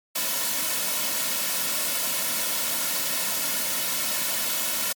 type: noise with comb filter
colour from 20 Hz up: white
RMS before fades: -26 dBFS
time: 0.15-4.93 s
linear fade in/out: 10 ms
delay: 2.5 ms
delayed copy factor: -0.65
effects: high-pass 200 Hz 12 dB/octave + MP3 96 kbps